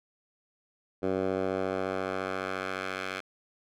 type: tone with band-pass filter sweep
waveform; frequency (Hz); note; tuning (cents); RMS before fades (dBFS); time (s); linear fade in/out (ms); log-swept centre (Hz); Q
10% pulse; 94.4; F#2; +35; -32; 1.02-3.21; 20; 440 to 2100; 0.98
effects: none